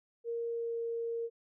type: tone with pitch glide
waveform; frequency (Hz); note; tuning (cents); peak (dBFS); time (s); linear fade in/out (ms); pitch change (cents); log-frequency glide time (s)
sine; 466.2 to 463.2; A#4 to A#4; 0 to -11; -33; 0.24-1.3; 50; -11; 0.47-0.78
effects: none